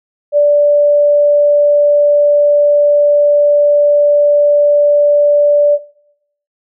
sine tone, 584 Hz, D5, 10 cents flat, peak -5 dBFS, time 0.32-5.79 s, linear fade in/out 50 ms, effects noise-tail reverb RT60 0.7 s tail -17 dB re dry

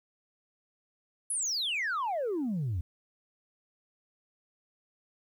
sine exponential sweep, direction down, 11000 to 79.3 Hz, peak -27 dBFS, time 1.3-2.81 s, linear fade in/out 5 ms, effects tanh soft clip ceiling -27 dBFS + 11-bit

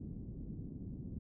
white low-pass noise, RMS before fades -45 dBFS, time 0-1.19 s, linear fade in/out 10 ms, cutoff 250 Hz, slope 24 dB/octave, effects none

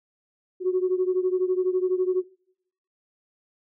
sine beating tone pair, 365.4 / 377.4 Hz, F#4 / F#4, -22 / +34 cents, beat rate 12 Hz, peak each -22 / -25 dBFS, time 0.6-2.24 s, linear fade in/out 50 ms, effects noise-tail reverb RT60 0.8 s tail -26 dB re dry + tanh soft clip ceiling -14 dBFS

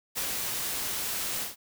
white noise with ADSR envelope, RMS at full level -30 dBFS, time 0.15-1.56 s, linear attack 30 ms, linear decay 78 ms, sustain -2 dB, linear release 150 ms, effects none

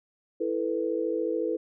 sine chord, E suspended fourth, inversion none, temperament equal, 329.6 / 440 / 493.9 Hz, E4 / A4 / B4, 0 / 0 / 0 cents, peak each -30 dBFS, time 0.4-1.57 s, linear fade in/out 10 ms, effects none

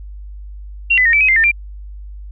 sine tone with pitch steps, 2748 / 2006 / 1851 / 2318 / 2535 / 2091 / 1801 / 2371 Hz, F7 / B6 / A#6 / D7 / D#7 / C7 / A6 / D7, -29 / +26 / -13 / -23 / +32 / -2 / +40 / +16 cents, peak -9 dBFS, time 0.9-1.516 s, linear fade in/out 10 ms, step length 77 ms, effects added 50 Hz sine -29 dBFS peak until 2.31 s

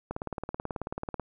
click train, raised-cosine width 1 ms, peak -19 dBFS, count 21, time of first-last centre 0.11-1.197 s, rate 18.4 Hz, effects none

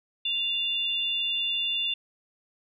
sine tone pair together, 2794 / 3517 Hz, F7 / A7, 0 / -1 cents, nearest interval major third, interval 399 cents, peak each -28 dBFS, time 0.25-1.94 s, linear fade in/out 5 ms, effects none

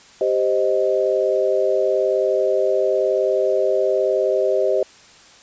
sine chord, C minor, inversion second, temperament equal, 392 / 523.3 / 622.3 Hz, G4 / C5 / Eb5, 0 / 0 / 0 cents, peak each -20 dBFS, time 0.21-4.83 s, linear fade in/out 2 ms, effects white hiss -47 dBFS RMS until 5.42 s + resampled to 16000 Hz

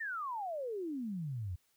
sine exponential sweep, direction down, 1864.7 to 83.1 Hz, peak -36 dBFS, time 0-1.56 s, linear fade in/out 10 ms, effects white hiss -74 dBFS RMS until 1.76 s

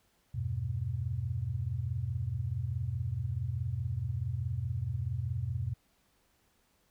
sine chord, E minor, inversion none, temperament just, 82.41 / 98.89 / 123.61 Hz, E2 / G2 / B2, 0 / +16 / +2 cents, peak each -38 / -36 / -34 dBFS, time 0.34-5.74 s, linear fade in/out 10 ms, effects pink hiss -71 dBFS RMS until 6.9 s

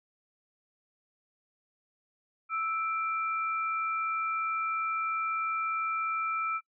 sine tone pair together, 1318.5 / 2356 Hz, E6 / D7, 0 / +5 cents, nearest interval minor seventh, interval 1005 cents, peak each -29 / -36 dBFS, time 2.49-6.61 s, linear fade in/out 50 ms, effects noise-tail reverb RT60 0.1 s tail -25 dB re dry

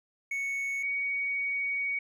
triangle / sine tone pair in turn, 2217 / 2244 Hz, C#7 / C#7, 0 / +21 cents, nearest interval unison, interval 21 cents, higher second, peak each -28 dBFS, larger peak neither, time 0.31-0.83 / 0.83-1.99 s, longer second, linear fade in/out 5 ms, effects none

